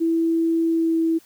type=tone with pitch glide; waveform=sine; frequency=329.6 to 326.8 Hz; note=E4 to E4; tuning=0 to -15 cents; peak=-17 dBFS; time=0-1.19 s; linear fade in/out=20 ms; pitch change=-15 cents; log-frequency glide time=0.66-0.99 s; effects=white hiss -54 dBFS RMS until 1.25 s